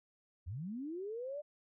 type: linear sweep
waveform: sine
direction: up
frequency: 73.3 to 604 Hz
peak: -39 dBFS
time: 0.46-1.42 s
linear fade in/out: 20 ms
effects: none